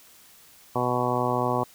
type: harmonic tone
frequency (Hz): 123.7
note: B2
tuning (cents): +3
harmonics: 1 / 2 / 3 / 4 / 5 / 6 / 7 / 8 / 9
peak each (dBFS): -31 / -31 / -31 / -31 / -31 / -31 / -31 / -31 / -31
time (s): 0.75-1.64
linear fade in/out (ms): 10
effects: white hiss -53 dBFS RMS until 1.74 s